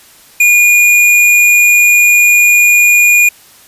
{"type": "tone", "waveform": "square", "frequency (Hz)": 2435, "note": "D#7", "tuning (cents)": -38, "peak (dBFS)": -5, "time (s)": [0.4, 3.29], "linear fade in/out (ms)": 5, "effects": ["white hiss -41 dBFS RMS until 3.67 s", "resampled to 32000 Hz"]}